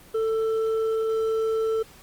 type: tone with hard clipping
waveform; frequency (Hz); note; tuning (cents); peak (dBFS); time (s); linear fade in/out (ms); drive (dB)
triangle; 444.3; A4; +17; -23; 0.14-1.83; 10; 8
effects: pink hiss -50 dBFS RMS until 2.02 s + Opus 24 kbps